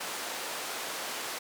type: band-pass noise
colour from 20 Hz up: pink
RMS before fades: -37 dBFS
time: 0-1.39 s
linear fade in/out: 10 ms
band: 510 to 13000 Hz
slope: 12 dB/octave
effects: none